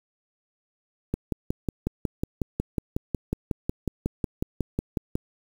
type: click train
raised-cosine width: 3 ms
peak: -12 dBFS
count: 23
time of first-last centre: 1.14-5.155 s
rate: 5.48 Hz
effects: 7-bit